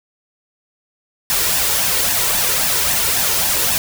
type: noise with flanger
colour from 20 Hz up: white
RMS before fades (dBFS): -17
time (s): 1.3-3.78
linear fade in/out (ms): 0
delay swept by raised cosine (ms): 1.1 to 2.2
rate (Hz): 3.7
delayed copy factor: +0.55
effects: none